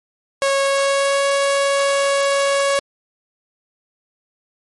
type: tone with pitch glide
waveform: sawtooth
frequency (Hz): 550 to 557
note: C#5 to C#5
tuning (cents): -14 to +8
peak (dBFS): -11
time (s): 0.42-2.79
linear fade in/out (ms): 0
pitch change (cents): +22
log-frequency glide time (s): 0.59-1.26
effects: MP3 48 kbps